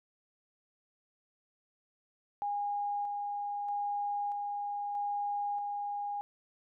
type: tone with tremolo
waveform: sine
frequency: 817 Hz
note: G#5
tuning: 29 cents flat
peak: -31 dBFS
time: 2.42-6.21 s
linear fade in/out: 0 ms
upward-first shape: square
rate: 0.79 Hz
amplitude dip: 25%
effects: none